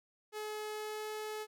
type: tone with pitch glide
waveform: sawtooth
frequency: 426.2 to 428.9 Hz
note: G#4 to A4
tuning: +45 to -44 cents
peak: -35 dBFS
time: 0.32-1.47 s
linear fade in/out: 50 ms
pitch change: +11 cents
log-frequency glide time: 0.68-1.11 s
effects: none